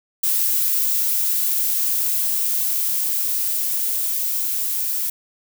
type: noise with level ramp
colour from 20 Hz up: violet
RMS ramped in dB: -19 to -23 dBFS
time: 0.23-5.1 s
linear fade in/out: 5 ms
effects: none